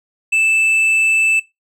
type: tone with hard clipping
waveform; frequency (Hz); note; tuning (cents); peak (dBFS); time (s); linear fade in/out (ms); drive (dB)
sine; 2637; E7; 0; -13; 0.32-1.4; 10; 5
effects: noise-tail reverb RT60 0.2 s tail -19 dB re dry